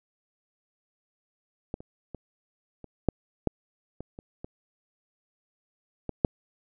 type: clicks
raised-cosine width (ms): 2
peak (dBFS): -18 / -30 / -24 / -29 / -8 / -10 / -24 / -28 / -24 / -18 / -6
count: 11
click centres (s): 1.741 / 1.805 / 2.147 / 2.843 / 3.087 / 3.473 / 4.006 / 4.189 / 4.445 / 6.093 / 6.248
effects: none